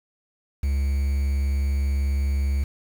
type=tone with quantisation; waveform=triangle; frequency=69.3 Hz; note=C#2; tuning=in tune; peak=-18 dBFS; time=0.63-2.64 s; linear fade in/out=5 ms; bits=7; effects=none